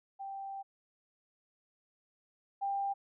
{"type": "tone pair in turn", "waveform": "sine", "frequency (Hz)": [784, 793.6], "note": ["G5", "G5"], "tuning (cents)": [0, 21], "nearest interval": "unison", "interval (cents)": 21, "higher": "second", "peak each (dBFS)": [-39, -31], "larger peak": "second", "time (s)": [[0.19, 0.63], [2.61, 2.94]], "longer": "first", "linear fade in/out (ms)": 20, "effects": []}